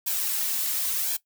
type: noise with flanger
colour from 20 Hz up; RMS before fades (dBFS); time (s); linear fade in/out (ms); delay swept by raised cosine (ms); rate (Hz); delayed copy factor
blue; -27; 0.06-1.17; 10; 1.2 to 4.6; 0.94; +0.8
effects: noise-tail reverb RT60 0.1 s tail -18 dB re dry

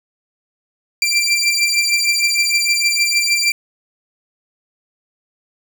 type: beating tone pair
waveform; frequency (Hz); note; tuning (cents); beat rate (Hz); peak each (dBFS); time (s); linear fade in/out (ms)
20% pulse; 2354 / 2360.5; D7 / D7; +3 / +8; 6.5; -12; 1.02-3.52; 2
effects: none

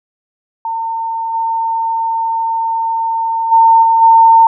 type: tone with level steps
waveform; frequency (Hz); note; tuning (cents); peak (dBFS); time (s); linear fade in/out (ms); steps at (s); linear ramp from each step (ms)
sine; 907; A#5; -48; -16 / -13 / -4 / -7 / -3; 0.65-4.47; 2; 1.33 / 3.51 / 3.82 / 4.01; 20
effects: none

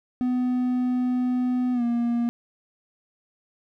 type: tone with pitch glide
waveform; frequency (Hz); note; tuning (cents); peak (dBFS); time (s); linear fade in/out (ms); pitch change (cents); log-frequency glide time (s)
triangle; 250 to 236.8; B3 to A#3; +21 to +27; -19; 0.21-2.29; 0; -94; 1.73-1.83
effects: none

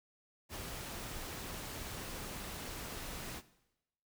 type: noise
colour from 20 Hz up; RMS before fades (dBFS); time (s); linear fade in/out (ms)
pink; -44; 0.49-3.42; 50
effects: noise-tail reverb RT60 0.9 s tail -17 dB re dry

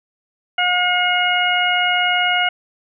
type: harmonic tone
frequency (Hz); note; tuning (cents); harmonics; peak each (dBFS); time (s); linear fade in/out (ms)
719; F#5; -50; 1 / 2 / 3 / 4; -20 / -20 / -20 / -20; 0.58-2.49; 5
effects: none

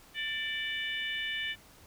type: harmonic tone with a mistuned harmonic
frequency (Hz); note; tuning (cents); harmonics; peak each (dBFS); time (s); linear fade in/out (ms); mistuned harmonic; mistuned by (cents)
592; D5; +14; 3 / 4 / 5 / 6; -36 / -38 / -37 / -42; 0.14-1.56; 50; 4; -36
effects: pink hiss -57 dBFS RMS until 1.86 s

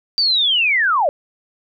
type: linear sweep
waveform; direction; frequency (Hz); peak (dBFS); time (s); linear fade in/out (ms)
sine; down; 4699 to 534; -13; 0.18-1.09; 0
effects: none

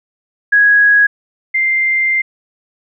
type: tone pair in turn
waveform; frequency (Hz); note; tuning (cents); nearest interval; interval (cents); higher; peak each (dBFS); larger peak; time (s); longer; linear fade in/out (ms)
sine; 1661.2 / 2093; G#6 / C7; 0 / 0; major third; 400; second; -6 / -11; first; 0.52-1.07 / 1.54-2.22; second; 10
effects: none

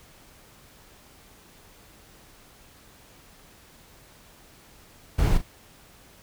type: noise with echo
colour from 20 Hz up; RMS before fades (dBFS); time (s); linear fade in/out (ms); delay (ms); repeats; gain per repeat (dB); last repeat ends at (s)
brown; -20; 5.18-5.38; 10; 39; 1; -11; 5.419
effects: pink hiss -53 dBFS RMS until 6.22 s

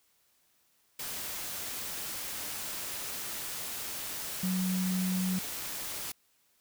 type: tone in noise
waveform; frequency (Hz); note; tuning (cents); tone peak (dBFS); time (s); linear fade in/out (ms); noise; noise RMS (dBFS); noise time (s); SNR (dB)
sine; 185; F#3; 0; -28; 4.43-5.39; 5; white; -38; 0.99-6.12; +7
effects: white hiss -70 dBFS RMS until 6.6 s

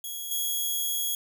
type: tone with level steps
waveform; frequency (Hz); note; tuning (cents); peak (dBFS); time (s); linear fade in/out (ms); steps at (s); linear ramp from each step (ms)
5% pulse; 3322; G#7; 0; -25 / -18; 0.04-1.15; 2; 0.31; 5
effects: none

